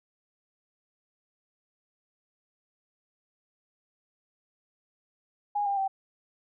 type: tone with pitch steps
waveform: sine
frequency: 823 / 799.1 / 775.9 Hz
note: G#5 / G5 / G5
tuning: -16 / +33 / -18 cents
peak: -25 dBFS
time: 5.55-5.88 s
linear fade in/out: 10 ms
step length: 110 ms
effects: none